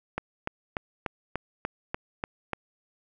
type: click train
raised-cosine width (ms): 0.5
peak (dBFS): -14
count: 9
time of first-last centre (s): 0.18-2.533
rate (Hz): 3.4
effects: none